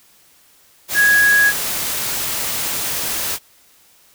sine tone in noise, 1661.2 Hz, G#6, in tune, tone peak -10 dBFS, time 0.94-1.53 s, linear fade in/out 50 ms, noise white, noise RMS -22 dBFS, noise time 0.88-3.39 s, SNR +9 dB, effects white hiss -52 dBFS RMS until 4.14 s

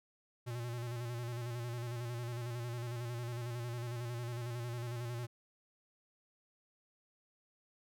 square tone with vibrato, 119.7 Hz, A#2, 46 cents sharp, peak -39 dBFS, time 0.46-5.27 s, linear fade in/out 20 ms, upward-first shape square, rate 11 Hz, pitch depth 42 cents each way, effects none

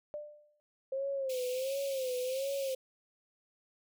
sine tone with exponential decay, 595 Hz, D5, 22 cents sharp, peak -35 dBFS, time 0.14-0.6 s, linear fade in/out 0 ms, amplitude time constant 100 ms
sine tone with vibrato, 527 Hz, C5, 12 cents sharp, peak -32 dBFS, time 0.92-2.75 s, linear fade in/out 5 ms, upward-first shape sine, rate 1.4 Hz, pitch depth 90 cents each way
pink high-pass noise, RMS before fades -46 dBFS, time 1.29-2.75 s, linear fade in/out 10 ms, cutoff 2300 Hz, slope 96 dB/octave
effects none

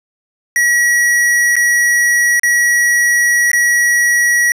square tone with dropouts, 1920 Hz, B6, 49 cents flat, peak -10 dBFS, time 0.56-4.52 s, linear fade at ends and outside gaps 1 ms, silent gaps 1.556-1.565 / 2.396-2.433 / 3.516-3.532 s, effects resampled to 32000 Hz + 7-bit

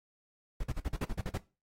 brown noise bursts, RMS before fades -33 dBFS, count 10, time 0.6-1.376 s, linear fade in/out 5 ms, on 38 ms, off 44 ms, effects noise-tail reverb RT60 0.3 s tail -19 dB re dry + AAC 48 kbps

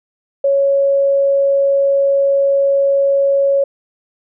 sine tone, 554.4 Hz, C#5, in tune, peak -10 dBFS, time 0.44-3.64 s, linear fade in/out 5 ms, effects none

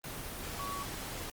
sine tone in noise, 1127 Hz, C#6, 28 cents sharp, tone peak -38 dBFS, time 0.59-0.83 s, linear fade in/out 2 ms, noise pink, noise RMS -41 dBFS, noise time 0.04-1.3 s, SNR 0 dB, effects Opus 24 kbps

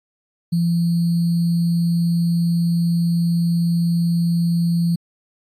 sine tone with sample-and-hold, 170 Hz, F3, 46 cents flat, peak -15 dBFS, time 0.52-4.96 s, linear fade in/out 10 ms, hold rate 4410 Hz, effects AAC 64 kbps

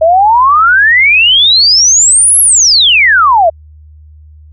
sine exponential two-way sweep, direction up then down, 622.3 to 11360 to 622.3 Hz, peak -3 dBFS, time 0.01-3.5 s, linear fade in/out 10 ms, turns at 2.4 s, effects added 76 Hz sine -33 dBFS peak until 4.52 s

